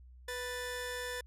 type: tone pair together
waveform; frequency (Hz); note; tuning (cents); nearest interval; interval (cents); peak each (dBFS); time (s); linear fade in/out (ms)
sawtooth; 493.9 / 1760.1; B4 / A6; 0 / 0; octave + minor seventh; 2200; -36 / -37; 0.28-1.21; 5
effects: added 62 Hz sine -52 dBFS peak until 1.26 s + resampled to 32000 Hz